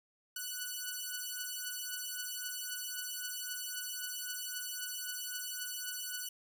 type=beating tone pair; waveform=5% pulse; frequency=1480 / 1483.8 Hz; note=F#6 / F#6; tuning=0 / +4 cents; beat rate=3.8 Hz; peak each=-30 dBFS; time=0.36-6.29 s; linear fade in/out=5 ms; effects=none